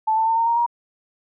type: tone with pitch steps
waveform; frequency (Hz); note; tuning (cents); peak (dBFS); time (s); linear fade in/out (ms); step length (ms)
sine; 876 / 889.8 / 903.8 / 918 / 932.4 / 947; A5 / A5 / A5 / A#5 / A#5 / A#5; -8 / +19 / +46 / -27 / 0 / +27; -16; 0.07-0.664; 10; 99
effects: none